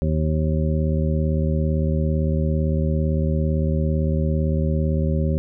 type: harmonic tone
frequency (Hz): 77.78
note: D#2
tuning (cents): 0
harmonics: 1 / 2 / 3 / 4 / 5 / 7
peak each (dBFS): -21 / -22 / -27 / -35 / -31 / -30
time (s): 0.02-5.38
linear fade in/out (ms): 0
effects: none